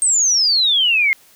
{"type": "exponential sweep", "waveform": "sine", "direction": "down", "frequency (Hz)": [8550, 2093], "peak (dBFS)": -12, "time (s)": [0.02, 1.13], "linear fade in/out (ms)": 0, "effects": ["white hiss -50 dBFS RMS until 1.35 s"]}